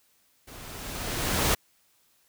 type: noise with level ramp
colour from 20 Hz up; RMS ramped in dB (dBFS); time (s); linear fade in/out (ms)
pink; -46 to -22; 0.47-1.55; 10
effects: white hiss -66 dBFS RMS until 2.28 s